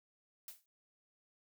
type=noise with exponential decay; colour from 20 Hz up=blue; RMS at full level=-45 dBFS; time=0.48-0.66 s; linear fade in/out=1 ms; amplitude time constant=37 ms; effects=noise-tail reverb RT60 0.1 s tail -25 dB re dry